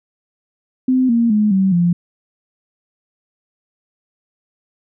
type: tone with pitch steps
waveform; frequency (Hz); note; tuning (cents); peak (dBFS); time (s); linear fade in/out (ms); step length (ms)
sine; 257.1 / 233.1 / 211.3 / 191.5 / 173.59; C4 / A#3 / G#3 / G3 / F3; -30 / 0 / +30 / -40 / -10; -11; 0.88-1.93; 5; 210
effects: none